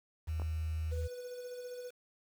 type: tone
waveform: sine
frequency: 79.4 Hz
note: D#2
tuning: 36 cents sharp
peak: -33 dBFS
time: 0.27-1.08 s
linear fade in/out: 20 ms
type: clicks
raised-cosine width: 1 ms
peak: -31 dBFS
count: 2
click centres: 0.398 / 0.419 s
type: tone with tremolo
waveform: triangle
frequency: 493.9 Hz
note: B4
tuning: in tune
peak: -38 dBFS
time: 0.91-1.91 s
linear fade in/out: 20 ms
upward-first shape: sine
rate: 15 Hz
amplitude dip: 40%
effects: 9-bit